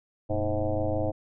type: tone with frequency modulation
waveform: sine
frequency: 311.1 Hz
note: D#4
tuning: in tune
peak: -24 dBFS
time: 0.29-1.12 s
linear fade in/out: 20 ms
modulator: 108 Hz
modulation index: 3.6
effects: none